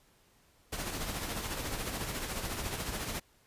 pink noise with tremolo, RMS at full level -35 dBFS, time 0.72-3.2 s, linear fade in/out 10 ms, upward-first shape sine, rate 14 Hz, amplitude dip 45%, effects pink hiss -66 dBFS RMS until 3.46 s + resampled to 32000 Hz

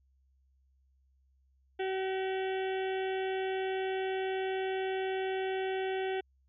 harmonic tone with a mistuned harmonic, 379.9 Hz, F#4, 46 cents sharp, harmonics 1 / 2 / 4 / 5 / 6 / 7 / 8 / 9, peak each -32 / -38 / -44 / -46 / -48 / -49 / -50 / -51 dBFS, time 1.79-6.21 s, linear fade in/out 10 ms, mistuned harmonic 7, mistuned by +34 cents, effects added 66 Hz sine -66 dBFS peak until 6.48 s

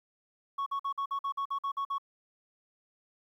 sine tone bursts, 1108.7 Hz, C#6, in tune, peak -27 dBFS, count 11, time 0.58-1.983 s, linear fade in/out 10 ms, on 83 ms, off 49 ms, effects tanh soft clip ceiling -29 dBFS + 11-bit

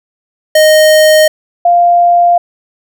square / sine tone pair in turn, 620 / 697.4 Hz, D#5 / F5, -6 / -3 cents, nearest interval major second, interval 203 cents, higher second, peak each -4 dBFS, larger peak neither, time 0.55-1.28 / 1.65-2.38 s, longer neither, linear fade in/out 5 ms, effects none

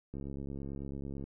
click train, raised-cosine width 3 ms, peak -29 dBFS, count 77, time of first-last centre 0.14-1.24 s, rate 69.1 Hz, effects none

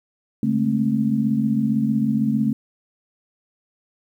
sine tone cluster, 142.6 / 204.5 / 220.1 / 266.5 Hz, C#3 / G#3 / A3 / C4, +49 / -26 / +1 / +32 cents, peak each -26 / -28 / -19 / -24 dBFS, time 0.43-2.53 s, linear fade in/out 2 ms, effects 9-bit

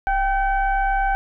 sine tone with frequency modulation, 784 Hz, G5, in tune, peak -17 dBFS, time 0.07-1.15 s, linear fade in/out 0 ms, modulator 750 Hz, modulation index 0.9, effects none

